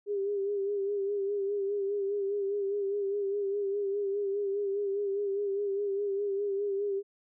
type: tone with vibrato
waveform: sine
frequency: 400.9 Hz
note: G4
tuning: 39 cents sharp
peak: -28 dBFS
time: 0.06-7.03 s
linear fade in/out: 50 ms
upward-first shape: sine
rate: 4.9 Hz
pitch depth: 48 cents each way
effects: none